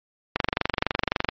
click train, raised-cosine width 0.3 ms, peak -4 dBFS, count 23, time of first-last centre 0.36-1.288 s, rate 23.7 Hz, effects low-pass 4000 Hz 12 dB/octave + MP3 32 kbps

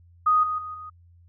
sine tone with level steps, 1244.5 Hz, D#6, in tune, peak -16 / -24 / -32 / -36 dBFS, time 0.26-0.9 s, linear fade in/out 10 ms, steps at 0.43 / 0.58 / 0.74 s, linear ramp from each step 5 ms, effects added 86 Hz sine -51 dBFS peak until 1.28 s

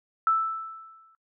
sine tone with exponential decay, 1320 Hz, E6, 2 cents sharp, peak -17 dBFS, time 0.27-1.15 s, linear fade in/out 1 ms, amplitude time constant 190 ms, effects noise-tail reverb RT60 0.1 s tail -17 dB re dry

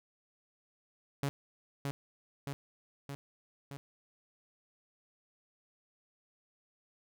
sawtooth tone with echo, 140.2 Hz, C#3, 20 cents sharp, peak -27 dBFS, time 1.23-1.29 s, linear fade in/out 0 ms, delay 620 ms, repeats 4, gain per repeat -3 dB, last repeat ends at 3.77 s, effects none

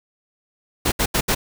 pink noise bursts at uneven times, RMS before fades -19 dBFS, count 4, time 0.85-0.92 / 0.99-1.06 / 1.14-1.21 / 1.28-1.35 s, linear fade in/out 10 ms, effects none

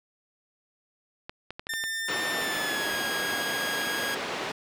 clicks, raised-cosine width 0.3 ms, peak -21 dBFS, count 12, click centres 1.295 / 1.506 / 1.595 / 1.669 / 1.737 / 1.839 / 2.118 / 2.419 / 2.567 / 2.909 / 2.942 / 3.199 s
sawtooth tone with pitch glide, 1799 to 1640.2 Hz, A6 to G#6, +38 to -22 cents, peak -26 dBFS, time 1.69-4.15 s, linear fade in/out 5 ms, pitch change -160 cents, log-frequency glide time 2.37-2.94 s
pink band-pass noise, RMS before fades -33 dBFS, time 2.08-4.52 s, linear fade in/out 5 ms, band 310 to 3800 Hz, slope 12 dB/octave
effects none

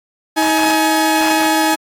sawtooth tone pair together, 316.7 / 844 Hz, D#4 / G#5, +31 / +28 cents, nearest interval octave + perfect fourth, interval 1697 cents, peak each -11 dBFS, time 0.36-1.76 s, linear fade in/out 20 ms, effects AAC 48 kbps

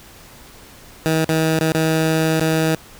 15% pulse tone with dropouts, 159.6 Hz, D#3, 44 cents sharp, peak -9 dBFS, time 1.06-2.75 s, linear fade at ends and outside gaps 0 ms, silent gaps 1.246-1.292 / 1.591-1.61 / 1.72-1.748 / 2.396-2.408 s, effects pink hiss -43 dBFS RMS until 2.99 s

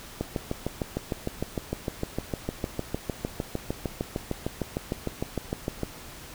click train, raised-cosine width 2 ms, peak -14 dBFS, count 38, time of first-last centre 0.21-5.833 s, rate 6.58 Hz, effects pink hiss -44 dBFS RMS until 6.34 s

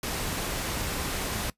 pink noise, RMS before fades -31 dBFS, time 0.03-1.5 s, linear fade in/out 2 ms, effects noise-tail reverb RT60 0.1 s tail -20 dB re dry + resampled to 32000 Hz

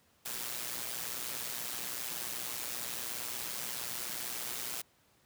white noise with amplitude modulation, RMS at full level -36 dBFS, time 0.25-4.82 s, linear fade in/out 10 ms, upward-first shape sine, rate 121 Hz, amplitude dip 65%, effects pink hiss -68 dBFS RMS until 5.25 s + high-pass 80 Hz 12 dB/octave

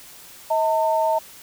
sine tone pair together, 638 / 902.3 Hz, D#5 / A5, +43 / +43 cents, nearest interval tritone, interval 600 cents, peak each -20 dBFS, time 0.5-1.19 s, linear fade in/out 10 ms, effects white hiss -44 dBFS RMS until 1.42 s

